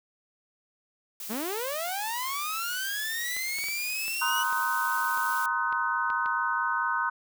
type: noise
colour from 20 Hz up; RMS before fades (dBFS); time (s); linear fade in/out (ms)
blue; -38; 1.2-5.46; 2
type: linear sweep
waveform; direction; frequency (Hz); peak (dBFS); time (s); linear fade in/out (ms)
sawtooth; up; 196.8 to 2960; -27; 1.29-4.44; 20
type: clicks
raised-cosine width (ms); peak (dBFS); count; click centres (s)
0.3; -26; 10; 3.366 / 3.586 / 3.64 / 3.685 / 4.081 / 4.528 / 5.174 / 5.726 / 6.102 / 6.26
type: chord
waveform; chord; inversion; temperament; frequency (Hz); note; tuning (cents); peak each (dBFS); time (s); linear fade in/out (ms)
sine; C half-diminished seventh; third; just; 941.9 / 1046.5 / 1255.8 / 1507; Bb5 / C6 / Eb6 / Gb6; +18 / 0 / +16 / +31; -31 / -32 / -31 / -29; 4.21-7.1; 10
effects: none